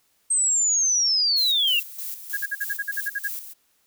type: linear sweep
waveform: sine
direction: down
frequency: 8372 to 2689 Hz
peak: -18 dBFS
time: 0.3-1.8 s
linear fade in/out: 10 ms
type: noise with tremolo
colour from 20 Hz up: violet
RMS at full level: -32 dBFS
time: 1.36-3.54 s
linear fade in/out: 20 ms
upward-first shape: square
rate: 3.2 Hz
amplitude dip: 60%
type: tone bursts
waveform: sine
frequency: 1645 Hz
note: G#6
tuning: 17 cents flat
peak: -23 dBFS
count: 11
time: 2.33-3.281 s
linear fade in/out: 10 ms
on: 41 ms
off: 50 ms
effects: white hiss -66 dBFS RMS until 3.86 s